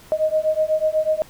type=beating tone pair; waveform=sine; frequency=620 / 628.1 Hz; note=D#5 / D#5; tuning=-6 / +16 cents; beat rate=8.1 Hz; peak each=-20 dBFS; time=0.12-1.22 s; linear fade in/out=0 ms; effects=pink hiss -47 dBFS RMS until 1.29 s